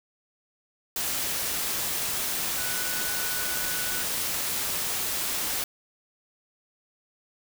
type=tone in noise; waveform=sine; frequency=1480 Hz; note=F#6; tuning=in tune; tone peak=-36 dBFS; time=2.58-4.03 s; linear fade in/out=2 ms; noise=white; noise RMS=-29 dBFS; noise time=0.96-5.64 s; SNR=-10 dB; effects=none